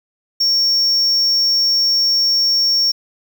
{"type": "tone", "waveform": "triangle", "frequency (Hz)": 5500, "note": "F8", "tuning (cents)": -27, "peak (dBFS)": -11, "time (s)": [0.4, 2.92], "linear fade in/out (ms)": 10, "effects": ["7-bit"]}